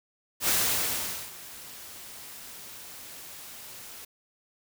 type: noise with ADSR envelope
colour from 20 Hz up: white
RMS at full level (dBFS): -24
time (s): 0.4-4.05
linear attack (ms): 80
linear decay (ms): 820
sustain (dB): -20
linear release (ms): 6
effects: none